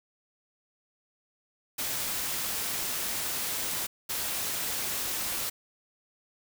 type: noise bursts at uneven times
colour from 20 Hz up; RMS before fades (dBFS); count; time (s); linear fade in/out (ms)
white; -32; 2; 1.78-3.87 / 4.09-5.5; 10
effects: none